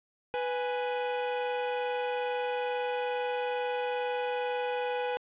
45% pulse tone pair together, 493.9 / 830.6 Hz, B4 / G#5, 0 / 0 cents, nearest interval major sixth, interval 900 cents, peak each -31 / -34 dBFS, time 0.34-5.17 s, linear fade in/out 0 ms, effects resampled to 8000 Hz + 10-bit

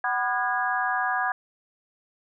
sine tone cluster, 750 / 993 / 1215 / 1445 / 1649 Hz, F#5 / B5 / D#6 / F#6 / G#6, +23 / +9 / -42 / -41 / -13 cents, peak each -28 / -30 / -31 / -35 / -27 dBFS, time 0.04-1.32 s, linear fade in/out 2 ms, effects none

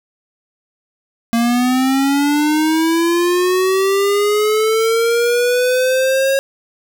square linear sweep, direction up, 229.8 to 546 Hz, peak -13 dBFS, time 1.33-6.39 s, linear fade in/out 0 ms, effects none

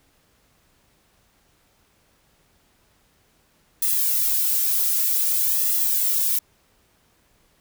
violet noise with flanger, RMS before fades -21 dBFS, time 3.82-6.39 s, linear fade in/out 5 ms, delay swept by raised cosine 1.3 to 2.8 ms, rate 0.53 Hz, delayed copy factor -0.9, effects pink hiss -62 dBFS RMS until 7.6 s

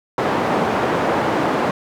white band-pass noise, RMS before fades -19 dBFS, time 0.18-1.71 s, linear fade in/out 2 ms, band 160 to 840 Hz, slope 12 dB/octave, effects none

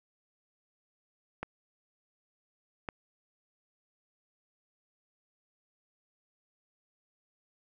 clicks, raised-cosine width 0.5 ms, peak -20 dBFS, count 2, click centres 1.43 / 2.888 s, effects none

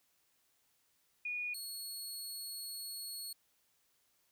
sine / 20% pulse tone pair in turn, 2453 / 4347 Hz, D#7 / C#8, -25 / -35 cents, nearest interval minor seventh, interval 990 cents, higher second, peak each -36 / -36 dBFS, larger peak neither, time 1.25-1.54 / 1.54-3.33 s, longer second, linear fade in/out 5 ms, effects white hiss -75 dBFS RMS until 4.31 s

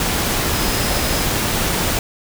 sine tone in noise, 5080 Hz, D#8, 35 cents sharp, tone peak -30 dBFS, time 0.53-1.25 s, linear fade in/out 2 ms, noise pink, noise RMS -19 dBFS, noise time 0-1.99 s, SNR -14 dB, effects none

